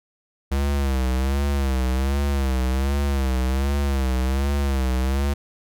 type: tone with vibrato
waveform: square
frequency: 67.3 Hz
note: C2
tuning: 49 cents sharp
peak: -20 dBFS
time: 0.51-5.34 s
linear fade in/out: 10 ms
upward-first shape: sine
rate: 1.3 Hz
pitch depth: 93 cents each way
effects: none